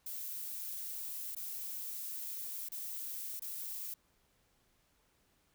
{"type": "noise with dropouts", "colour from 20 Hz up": "violet", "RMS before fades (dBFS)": -42, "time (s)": [0.06, 3.94], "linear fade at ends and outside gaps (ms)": 5, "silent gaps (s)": [[1.35, 1.364], [2.688, 2.718], [3.396, 3.419]], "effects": ["pink hiss -73 dBFS RMS until 5.54 s"]}